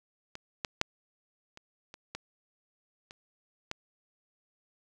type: clicks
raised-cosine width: 0.2 ms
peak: -24 / -14 / -8 / -30 / -28 / -20 / -29 / -17 dBFS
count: 8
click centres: 0.354 / 0.648 / 0.814 / 1.574 / 1.941 / 2.15 / 3.109 / 3.714 s
effects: none